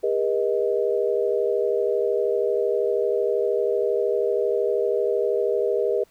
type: tone cluster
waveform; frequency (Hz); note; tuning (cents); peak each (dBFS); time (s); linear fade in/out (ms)
sine; 405.4 / 478.2 / 627; G#4 / A#4 / D#5; -42 / +44 / +13; -23 / -23 / -27; 0.03-6.04; 10
effects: pink hiss -60 dBFS RMS until 6.1 s